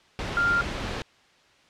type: tone in noise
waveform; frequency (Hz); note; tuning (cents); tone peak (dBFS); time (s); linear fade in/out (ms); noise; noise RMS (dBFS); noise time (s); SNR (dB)
sine; 1396.9; F6; 0; -20; 0.37-0.61; 0; pink; -31; 0.19-1.02; +8
effects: white hiss -58 dBFS RMS until 1.69 s + low-pass 4000 Hz 12 dB/octave